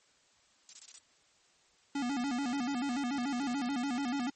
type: noise bursts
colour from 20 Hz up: violet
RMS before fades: -40 dBFS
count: 5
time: 0.69-0.981 s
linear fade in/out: 0 ms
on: 39 ms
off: 24 ms
type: tone with vibrato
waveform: square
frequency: 261.6 Hz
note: C4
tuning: in tune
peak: -32 dBFS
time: 1.95-4.3 s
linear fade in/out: 5 ms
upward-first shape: square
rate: 6.9 Hz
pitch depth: 130 cents each way
effects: white hiss -67 dBFS RMS until 4.35 s + MP3 32 kbps